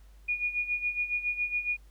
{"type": "tone with tremolo", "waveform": "sine", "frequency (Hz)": 2446, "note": "D#7", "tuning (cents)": -30, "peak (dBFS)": -25, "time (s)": [0.28, 1.77], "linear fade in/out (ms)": 10, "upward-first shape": "sine", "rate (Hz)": 7.2, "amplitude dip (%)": 75, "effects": ["added 50 Hz sine -51 dBFS peak until 1.9 s", "pink hiss -66 dBFS RMS until 1.9 s"]}